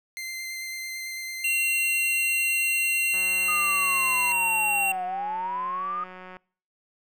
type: tone with vibrato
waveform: sawtooth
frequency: 2081 Hz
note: C7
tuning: 10 cents flat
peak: -29 dBFS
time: 0.17-4.32 s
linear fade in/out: 0 ms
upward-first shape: square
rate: 9 Hz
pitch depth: 8 cents each way
type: tone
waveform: square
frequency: 2743 Hz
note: F7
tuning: 32 cents flat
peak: -23 dBFS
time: 1.44-4.92 s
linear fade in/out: 5 ms
type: click train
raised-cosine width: 0.5 ms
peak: -28 dBFS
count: 595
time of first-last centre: 3.14-6.368 s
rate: 184 Hz
type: linear two-way sweep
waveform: sine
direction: down then up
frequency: 1244.5 to 718 to 1244.5 Hz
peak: -27 dBFS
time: 3.48-6.04 s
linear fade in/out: 5 ms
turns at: 5.05 s
effects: noise-tail reverb RT60 0.5 s tail -25 dB re dry